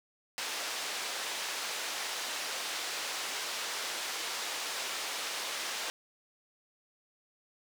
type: band-pass noise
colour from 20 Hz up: white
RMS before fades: -37 dBFS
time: 0.38-5.9 s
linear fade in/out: 0 ms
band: 450 to 5500 Hz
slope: 12 dB/octave
effects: none